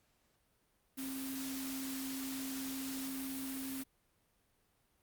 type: tone in noise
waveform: sine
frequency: 267 Hz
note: C4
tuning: 35 cents sharp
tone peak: -40 dBFS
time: 0.97-3.84 s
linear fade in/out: 20 ms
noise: white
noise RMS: -45 dBFS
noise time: 0.97-3.84 s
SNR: +2 dB
effects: pink hiss -75 dBFS RMS until 5.02 s + Opus 48 kbps